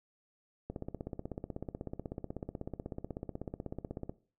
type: click train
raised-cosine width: 2 ms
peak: -25 dBFS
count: 56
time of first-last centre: 0.7-4.095 s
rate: 16.2 Hz
effects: noise-tail reverb RT60 0.4 s tail -18 dB re dry